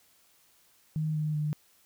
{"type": "tone with pitch steps", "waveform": "sine", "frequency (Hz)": [155.56, 153.06, 150.61], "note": ["D#3", "D#3", "D3"], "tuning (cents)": [0, -28, 44], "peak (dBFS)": -27, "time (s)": [0.96, 1.53], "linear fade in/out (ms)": 0, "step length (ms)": 190, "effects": ["white hiss -64 dBFS RMS until 1.85 s"]}